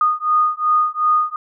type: beating tone pair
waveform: sine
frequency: 1231 / 1233.7 Hz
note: D#6 / D#6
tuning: -19 / -15 cents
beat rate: 2.7 Hz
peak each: -17 dBFS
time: 0.01-1.36 s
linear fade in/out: 2 ms
effects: none